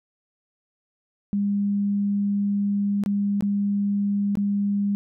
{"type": "tone with dropouts", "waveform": "sine", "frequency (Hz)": 202, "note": "G#3", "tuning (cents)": -48, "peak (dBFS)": -20, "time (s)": [1.33, 4.95], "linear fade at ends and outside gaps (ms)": 0, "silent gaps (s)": [[3.037, 3.061], [3.408, 3.424], [4.354, 4.372]], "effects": []}